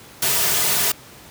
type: noise with comb filter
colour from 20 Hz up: white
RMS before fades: -19 dBFS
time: 0.22-0.92 s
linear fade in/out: 5 ms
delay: 3.7 ms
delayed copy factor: -0.55
effects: pink hiss -43 dBFS RMS until 1.3 s + high-pass 80 Hz 12 dB/octave